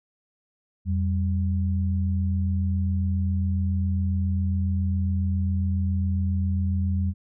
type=tone pair together; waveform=sine; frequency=86.38 / 193.7 Hz; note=F2 / G3; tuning=-18 / -20 cents; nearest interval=octave + major second; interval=1398 cents; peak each=-22 / -28 dBFS; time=0.85-7.14 s; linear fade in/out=50 ms; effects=none